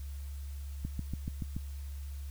click train, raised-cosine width 5 ms, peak -23 dBFS, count 6, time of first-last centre 0.85-1.565 s, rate 6.99 Hz, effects added 70 Hz sine -38 dBFS peak until 2.3 s + white hiss -58 dBFS RMS until 2.3 s

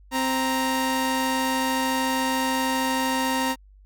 sawtooth tone pair together, 261.6 / 932.3 Hz, C4 / A#5, 0 / 0 cents, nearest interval octave + minor seventh, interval 2200 cents, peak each -21 dBFS, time 0.11-3.56 s, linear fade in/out 50 ms, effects added 49 Hz sine -48 dBFS peak until 3.85 s

